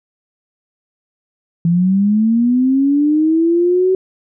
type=linear sweep; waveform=sine; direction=up; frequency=165.9 to 378.7 Hz; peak=-10 dBFS; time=1.65-3.95 s; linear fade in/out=2 ms; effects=none